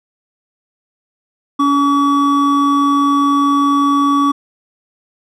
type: tone pair together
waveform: triangle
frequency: 282.9 / 1138 Hz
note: C#4 / C#6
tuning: +35 / +45 cents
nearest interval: 2 octaves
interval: 2410 cents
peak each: -11 dBFS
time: 1.59-4.32 s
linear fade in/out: 10 ms
effects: none